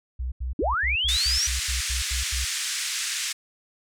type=tone bursts; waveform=sine; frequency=63 Hz; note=B1; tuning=35 cents sharp; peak=-26 dBFS; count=11; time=0.19-2.45 s; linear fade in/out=10 ms; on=130 ms; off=83 ms
type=linear sweep; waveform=sine; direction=up; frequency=237.2 to 5920 Hz; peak=-22 dBFS; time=0.59-1.47 s; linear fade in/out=2 ms
type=band-pass noise; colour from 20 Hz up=white; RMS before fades=-29 dBFS; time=1.08-3.33 s; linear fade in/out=10 ms; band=1600 to 8400 Hz; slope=24 dB/octave
effects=none

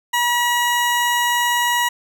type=tone; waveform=20% pulse; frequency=963 Hz; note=B5; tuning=44 cents flat; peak=-11 dBFS; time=0.13-1.89 s; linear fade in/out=10 ms; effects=none

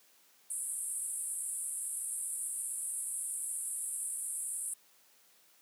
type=band-pass noise; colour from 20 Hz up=pink; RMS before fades=-38 dBFS; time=0.5-4.74 s; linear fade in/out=5 ms; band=8300 to 11000 Hz; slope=96 dB/octave; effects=white hiss -65 dBFS RMS until 5.61 s + high-pass 200 Hz 12 dB/octave

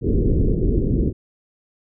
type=low-pass noise; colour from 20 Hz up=pink; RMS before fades=-18 dBFS; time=0.01-1.13 s; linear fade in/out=50 ms; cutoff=440 Hz; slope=48 dB/octave; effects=none

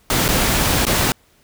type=noise with dropouts; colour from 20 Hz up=pink; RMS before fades=-17 dBFS; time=0.1-1.12 s; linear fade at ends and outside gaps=1 ms; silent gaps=0.281-0.287 / 0.852-0.867 s; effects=pink hiss -56 dBFS RMS until 1.43 s

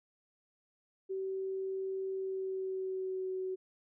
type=tone with pitch glide; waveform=sine; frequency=382.8 to 374.7 Hz; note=G4 to F#4; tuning=-41 to +22 cents; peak=-34 dBFS; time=1.09-3.56 s; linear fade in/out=20 ms; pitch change=-37 cents; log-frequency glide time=2.12-3.3 s; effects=none

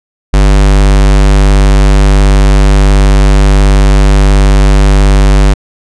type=tone; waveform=square; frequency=49.29 Hz; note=G1; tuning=10 cents sharp; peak=-3 dBFS; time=0.33-5.54 s; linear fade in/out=10 ms; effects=resampled to 22050 Hz

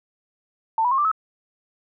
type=tone with pitch steps; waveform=sine; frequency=893 / 979.5 / 1074.3 / 1178.3 / 1292.4 Hz; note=A5 / B5 / C6 / D6 / E6; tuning=+25 / -15 / +45 / +5 / -35 cents; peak=-17 dBFS; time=0.78-1.115 s; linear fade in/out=2 ms; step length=67 ms; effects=none

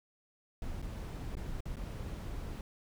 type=noise with dropouts; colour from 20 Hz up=brown; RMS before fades=-40 dBFS; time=0.62-2.61 s; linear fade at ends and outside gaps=1 ms; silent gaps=0.818-0.825 / 1.353-1.369 / 1.606-1.655 / 1.758-1.768 s; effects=none

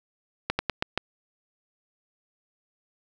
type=slowing click train; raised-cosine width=0.3 ms; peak=-8 dBFS; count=5; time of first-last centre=0.5-0.976 s; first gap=90 ms; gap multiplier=1.19; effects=none

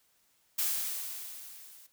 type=noise with level ramp; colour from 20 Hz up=blue; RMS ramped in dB=-29 to -55 dBFS; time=0.58-1.87 s; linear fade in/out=10 ms; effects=white hiss -70 dBFS RMS until 1.92 s

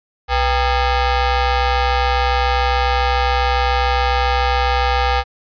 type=ring-modulated tone; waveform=sawtooth; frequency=429.6 Hz; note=A4; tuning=41 cents flat; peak=-7 dBFS; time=0.28-5.24 s; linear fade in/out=50 ms; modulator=366 Hz; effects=resampled to 11025 Hz

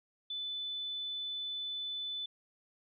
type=tone; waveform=sine; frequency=3500 Hz; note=A7; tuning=10 cents flat; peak=-36 dBFS; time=0.3-2.26 s; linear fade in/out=5 ms; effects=none

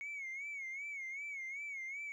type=tone with vibrato; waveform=sine; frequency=2205 Hz; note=C#7; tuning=10 cents flat; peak=-39 dBFS; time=0.01-2.12 s; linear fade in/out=0 ms; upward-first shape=sine; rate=2.6 Hz; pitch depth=96 cents each way; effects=tanh soft clip ceiling -39 dBFS + 13-bit

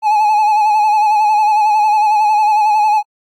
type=tone with vibrato; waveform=triangle; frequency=849 Hz; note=G#5; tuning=38 cents sharp; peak=-7 dBFS; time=0.02-3.03 s; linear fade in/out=50 ms; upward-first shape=sine; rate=11 Hz; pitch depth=48 cents each way; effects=AAC 64 kbps

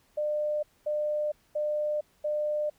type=tone bursts; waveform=sine; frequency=600 Hz; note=D5; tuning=37 cents sharp; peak=-26 dBFS; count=4; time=0.17-2.7 s; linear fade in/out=10 ms; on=460 ms; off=230 ms; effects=pink hiss -66 dBFS RMS until 2.78 s

